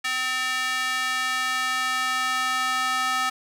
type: tone with high-pass filter sweep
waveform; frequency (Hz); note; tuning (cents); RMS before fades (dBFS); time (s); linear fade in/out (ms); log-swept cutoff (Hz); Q
square; 256.6; C4; -34; -25; 0.04-3.3; 10; 1800 to 1200; 1.8
effects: low-pass 10000 Hz 12 dB/octave + 8-bit